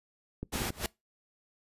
clicks, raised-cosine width 3 ms, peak -23 dBFS, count 4, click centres 0.43 / 0.557 / 0.619 / 0.704 s
pink noise, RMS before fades -34 dBFS, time 0.52-0.71 s, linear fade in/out 20 ms
pink noise with exponential growth, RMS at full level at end -28 dBFS, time 0.69-0.86 s, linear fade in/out 1 ms, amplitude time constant 36 ms
effects noise-tail reverb RT60 0.2 s tail -23 dB re dry + resampled to 32000 Hz

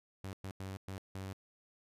sawtooth tone bursts at uneven times, 95.8 Hz, G2, 39 cents flat, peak -37 dBFS, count 5, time 0.24-0.33 / 0.44-0.51 / 0.6-0.77 / 0.88-0.98 / 1.15-1.33 s, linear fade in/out 0 ms, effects resampled to 32000 Hz

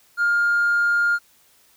triangle tone, 1410 Hz, F6, 16 cents sharp, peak -13 dBFS, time 0.17-1.19 s, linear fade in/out 50 ms, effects tanh soft clip ceiling -13 dBFS + white hiss -57 dBFS RMS until 1.76 s

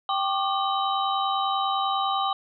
sine tone cluster, 782 / 1105 / 1195 / 3055 / 3833 Hz, G5 / C#6 / D6 / G7 / A#7, -4 / -6 / +30 / -45 / +47 cents, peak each -26 / -31 / -27 / -34 / -34 dBFS, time 0.09-2.33 s, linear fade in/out 2 ms, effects none

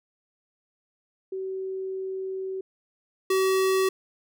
sine / square tone pair in turn, 380.4 / 380.4 Hz, F#4 / F#4, +48 / +48 cents, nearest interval unison, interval 0 cents, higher neither, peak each -29 / -21 dBFS, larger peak second, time 1.32-2.61 / 3.3-3.89 s, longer first, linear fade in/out 5 ms, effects none

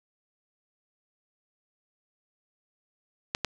clicks, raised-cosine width 0.2 ms, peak -10 dBFS, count 2, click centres 3.349 / 3.447 s, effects 7-bit

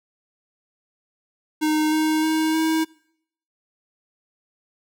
square tone with pitch steps, 308.5 / 312.1 / 315.7 / 319.4 Hz, D#4 / D#4 / D#4 / D#4, -15 / +5 / +25 / +45 cents, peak -19 dBFS, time 1.61-2.85 s, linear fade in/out 20 ms, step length 310 ms, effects noise-tail reverb RT60 0.7 s tail -24 dB re dry

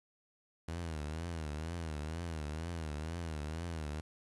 sawtooth tone with vibrato, 79.9 Hz, D#2, 47 cents sharp, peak -34 dBFS, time 0.68-4.01 s, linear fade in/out 5 ms, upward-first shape triangle, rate 2.1 Hz, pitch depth 160 cents each way, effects resampled to 24000 Hz + 10-bit

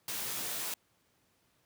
white noise with comb filter, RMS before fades -37 dBFS, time 0.08-0.74 s, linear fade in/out 2 ms, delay 15 ms, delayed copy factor +0.55, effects pink hiss -72 dBFS RMS until 1.65 s + high-pass 80 Hz 12 dB/octave

